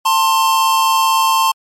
square tone pair together, 896 / 1054 Hz, A5 / C6, +31 / +12 cents, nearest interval minor third, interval 281 cents, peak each -15 / -14 dBFS, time 0.05-1.52 s, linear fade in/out 10 ms, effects MP3 64 kbps

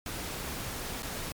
pink noise with dropouts, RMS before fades -37 dBFS, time 0.06-1.32 s, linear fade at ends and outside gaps 1 ms, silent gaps 1.023-1.03 s, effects MP3 96 kbps

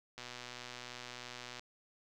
click train, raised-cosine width 0.2 ms, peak -28 dBFS, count 175, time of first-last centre 0.18-1.595 s, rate 123 Hz, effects none

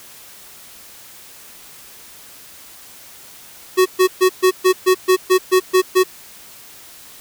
square tone bursts, 371.2 Hz, F#4, 6 cents sharp, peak -10 dBFS, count 11, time 3.77-6.038 s, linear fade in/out 20 ms, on 88 ms, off 130 ms, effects white hiss -41 dBFS RMS until 7.2 s

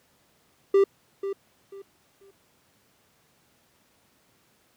triangle tone with echo, 393.7 Hz, G4, 8 cents sharp, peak -13 dBFS, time 0.74-0.84 s, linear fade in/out 5 ms, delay 490 ms, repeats 3, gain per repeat -12 dB, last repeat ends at 2.31 s, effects pink hiss -64 dBFS RMS until 4.76 s + high-pass 100 Hz 12 dB/octave

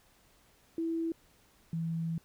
sine tone pair in turn, 329.2 / 164.6 Hz, E4 / E3, -2 / -2 cents, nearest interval octave, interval 1200 cents, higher first, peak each -30 / -31 dBFS, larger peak first, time 0.78-1.12 / 1.73-2.18 s, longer second, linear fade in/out 2 ms, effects pink hiss -65 dBFS RMS until 2.24 s

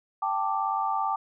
sine chord, G suspended second, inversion none, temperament just, 784 / 882 / 1176 Hz, G5 / A5 / D6, 0 / +4 / +2 cents, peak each -29 dBFS, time 0.22-1.16 s, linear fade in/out 5 ms, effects none

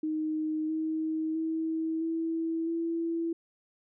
sine tone with pitch steps, 311.1 / 316.4 / 321.7 / 327.1 / 332.7 Hz, D#4 / D#4 / E4 / E4 / E4, 0 / +29 / -42 / -13 / +16 cents, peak -28 dBFS, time 0.03-3.33 s, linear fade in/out 5 ms, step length 660 ms, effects none

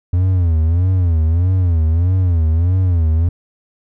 triangle tone with vibrato, 86.1 Hz, F2, 24 cents flat, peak -9 dBFS, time 0.13-3.29 s, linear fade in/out 5 ms, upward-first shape sine, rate 1.6 Hz, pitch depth 150 cents each way, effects none

